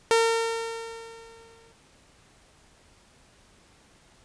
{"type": "tone with exponential decay", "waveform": "sawtooth", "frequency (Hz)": 456.4, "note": "A#4", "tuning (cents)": -37, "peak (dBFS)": -13, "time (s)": [0.11, 1.72], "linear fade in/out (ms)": 0, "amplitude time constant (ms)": 350, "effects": ["pink hiss -58 dBFS RMS until 4.24 s", "resampled to 22050 Hz"]}